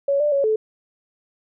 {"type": "tone with pitch steps", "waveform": "sine", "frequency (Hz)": [559, 592, 557, 434.9], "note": ["C#5", "D5", "C#5", "A4"], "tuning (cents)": [14, 14, 8, -20], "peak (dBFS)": -16, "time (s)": [0.08, 0.56], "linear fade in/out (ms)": 5, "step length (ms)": 120, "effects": []}